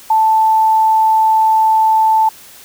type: tone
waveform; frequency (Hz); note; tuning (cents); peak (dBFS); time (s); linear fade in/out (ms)
sine; 880; A5; 0; -8; 0.1-2.29; 5
effects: white hiss -39 dBFS RMS until 2.64 s